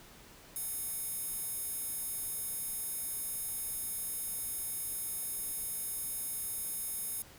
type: tone with high-pass filter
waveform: square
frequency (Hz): 740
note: F#5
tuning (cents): 0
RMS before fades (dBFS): -38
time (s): 0.56-7.22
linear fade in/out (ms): 0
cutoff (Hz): 11000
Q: 2
effects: pink hiss -55 dBFS RMS until 7.38 s